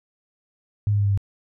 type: tone with pitch steps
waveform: sine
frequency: 103.83 / 102.64 / 101.46 / 100.29 / 99.14 Hz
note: G#2 / G#2 / G#2 / G2 / G2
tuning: 0 / -20 / -40 / +40 / +20 cents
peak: -17 dBFS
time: 0.87-1.175 s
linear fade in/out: 0 ms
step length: 61 ms
effects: none